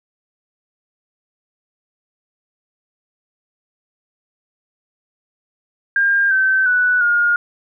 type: tone with pitch steps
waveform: sine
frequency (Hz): 1605 / 1542.3 / 1482 / 1424.1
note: G6 / G6 / F#6 / F6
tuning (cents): +40 / -29 / +2 / +33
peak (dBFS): -12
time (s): 5.96-7.36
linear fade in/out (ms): 2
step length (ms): 350
effects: none